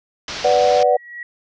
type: low-pass noise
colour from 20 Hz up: white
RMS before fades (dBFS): -29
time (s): 0.28-0.83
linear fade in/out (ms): 2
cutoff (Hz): 5800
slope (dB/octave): 48
type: chord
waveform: sine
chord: B minor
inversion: none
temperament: equal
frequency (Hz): 493.9 / 587.3 / 740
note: B4 / D5 / F#5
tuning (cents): 0 / 0 / 0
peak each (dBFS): -16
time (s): 0.44-0.97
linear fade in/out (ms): 10
type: tone with exponential growth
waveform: sine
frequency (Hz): 1919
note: A#6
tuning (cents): +50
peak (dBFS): -26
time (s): 0.63-1.23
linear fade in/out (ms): 2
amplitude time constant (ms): 130
effects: none